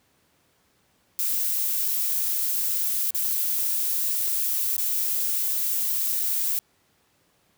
violet noise with dropouts, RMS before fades -25 dBFS, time 1.19-6.59 s, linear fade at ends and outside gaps 0 ms, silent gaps 3.106-3.147 / 4.766-4.78 / 6.194-6.198 s, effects pink hiss -65 dBFS RMS until 7.57 s + high-pass 80 Hz 12 dB/octave

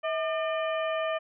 harmonic tone with a mistuned harmonic, 602 Hz, D5, 43 cents sharp, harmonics 1 / 2 / 3 / 4 / 5, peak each -28 / -34 / -38 / -40 / -42 dBFS, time 0.03-1.19 s, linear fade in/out 20 ms, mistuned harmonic 1, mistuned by +110 cents, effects none

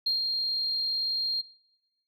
sine tone with ADSR envelope, 4213 Hz, C8, 11 cents sharp, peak -22 dBFS, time 0.06-1.42 s, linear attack 8 ms, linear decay 130 ms, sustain -3 dB, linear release 18 ms, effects noise-tail reverb RT60 1.0 s tail -23 dB re dry + tanh soft clip ceiling -19 dBFS

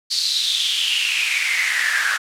pink noise with high-pass filter sweep, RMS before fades -20 dBFS, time 0.1-2.18 s, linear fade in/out 20 ms, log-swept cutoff 4500 to 1500 Hz, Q 7, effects low-pass 9000 Hz 12 dB/octave

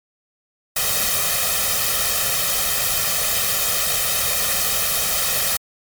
white noise with comb filter, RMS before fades -20 dBFS, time 0.76-5.57 s, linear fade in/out 5 ms, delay 1.6 ms, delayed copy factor +0.9, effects MP3 96 kbps

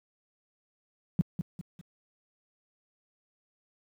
sine tone with echo, 173.8 Hz, F3, 8 cents flat, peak -19 dBFS, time 1.19-1.21 s, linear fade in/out 0 ms, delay 200 ms, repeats 3, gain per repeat -8 dB, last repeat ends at 1.81 s, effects high-pass 80 Hz 12 dB/octave + 10-bit

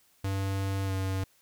square tone with pitch glide, 97.3 to 95.46 Hz, G2 to G2, -12 to -45 cents, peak -29 dBFS, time 0.24-1.24 s, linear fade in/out 5 ms, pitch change -33 cents, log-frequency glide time 0.85-0.92 s, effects white hiss -65 dBFS RMS until 1.41 s

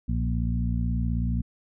harmonic tone with a mistuned harmonic, 58.8 Hz, A#1, 16 cents sharp, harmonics 1 / 2 / 3 / 4, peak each -26 / -29 / -31 / -32 dBFS, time 0.08-1.42 s, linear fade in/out 10 ms, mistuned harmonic 1, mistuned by +83 cents, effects none

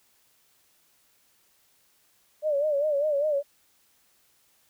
sine tone with vibrato, 587.3 Hz, D5, in tune, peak -22 dBFS, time 2.42-3.43 s, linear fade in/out 50 ms, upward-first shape sine, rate 5 Hz, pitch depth 97 cents each way, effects white hiss -65 dBFS RMS until 4.69 s

